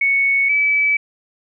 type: tone pair in turn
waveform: sine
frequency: 2217 / 2297 Hz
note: C#7 / D7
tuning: 0 / -39 cents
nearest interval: minor second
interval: 61 cents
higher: second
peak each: -13 dBFS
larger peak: neither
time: 0.01-0.49 / 0.49-0.97 s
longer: neither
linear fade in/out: 5 ms
effects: none